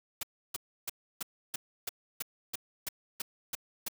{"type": "noise bursts", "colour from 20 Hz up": "white", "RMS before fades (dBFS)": -35, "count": 12, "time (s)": [0.21, 3.884], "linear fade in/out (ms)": 5, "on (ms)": 22, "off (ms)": 310, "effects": []}